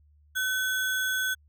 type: tone with sample-and-hold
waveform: sine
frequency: 1518 Hz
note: F#6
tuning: 44 cents sharp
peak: -25 dBFS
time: 0.35-1.35 s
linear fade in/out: 20 ms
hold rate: 4900 Hz
effects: added 74 Hz sine -57 dBFS peak until 1.48 s